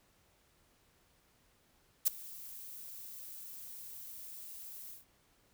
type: noise with ADSR envelope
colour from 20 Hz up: violet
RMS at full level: -25 dBFS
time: 2.05-5.05 s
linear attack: 22 ms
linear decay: 12 ms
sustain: -23 dB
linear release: 150 ms
effects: pink hiss -70 dBFS RMS until 5.53 s